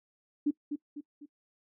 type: tone with echo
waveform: sine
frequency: 292.4 Hz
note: D4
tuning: 7 cents flat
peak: -23 dBFS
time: 0.46-0.51 s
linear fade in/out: 10 ms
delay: 250 ms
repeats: 3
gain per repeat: -7 dB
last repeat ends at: 1.26 s
effects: noise-tail reverb RT60 0.1 s tail -21 dB re dry